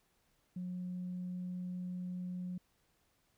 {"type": "tone", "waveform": "sine", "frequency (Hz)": 180.5, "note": "F#3", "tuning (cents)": -43, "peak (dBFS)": -37, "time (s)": [0.56, 2.58], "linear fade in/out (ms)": 5, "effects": ["tanh soft clip ceiling -34 dBFS", "pink hiss -75 dBFS RMS until 3.37 s"]}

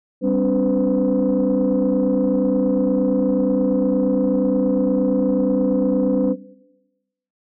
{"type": "tone cluster", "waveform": "sine", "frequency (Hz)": [197, 259, 287.5, 506], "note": ["G3", "C4", "D4", "B4"], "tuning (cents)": [9, -17, -37, 42], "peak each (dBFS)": -20, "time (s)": [0.21, 6.36], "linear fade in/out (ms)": 50, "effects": ["noise-tail reverb RT60 1.0 s tail -18 dB re dry", "tanh soft clip ceiling -10 dBFS"]}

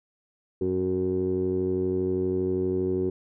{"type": "tone with low-pass filter", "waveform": "15% pulse", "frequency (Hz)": 92.5, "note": "F#2", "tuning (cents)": 0, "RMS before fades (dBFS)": -26, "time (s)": [0.61, 3.1], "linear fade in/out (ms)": 5, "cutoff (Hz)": 400, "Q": 8.7, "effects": []}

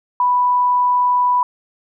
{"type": "tone", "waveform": "sine", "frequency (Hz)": 987.8, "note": "B5", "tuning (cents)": 0, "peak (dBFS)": -12, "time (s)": [0.2, 1.43], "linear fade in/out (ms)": 2, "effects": []}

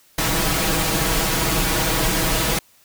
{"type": "noise with comb filter", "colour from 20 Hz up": "pink", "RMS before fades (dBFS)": -20, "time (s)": [0.18, 2.59], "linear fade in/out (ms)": 5, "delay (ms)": 6.2, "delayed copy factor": 0.85, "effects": ["white hiss -55 dBFS RMS until 2.84 s"]}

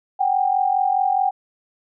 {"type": "tone pair together", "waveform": "sine", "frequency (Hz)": [753, 797.8], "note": ["F#5", "G5"], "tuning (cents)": [30, 30], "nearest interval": "minor second", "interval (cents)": 100, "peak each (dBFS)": -19, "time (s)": [0.19, 1.31], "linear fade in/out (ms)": 20, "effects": []}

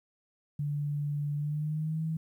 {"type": "tone with pitch glide", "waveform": "sine", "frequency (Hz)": [145.9, 160.03], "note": ["D3", "D#3"], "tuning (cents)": [-11, 49], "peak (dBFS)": -29, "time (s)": [0.59, 2.17], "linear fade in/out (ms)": 5, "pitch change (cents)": 160, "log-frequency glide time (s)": [1.35, 2.03], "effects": ["11-bit"]}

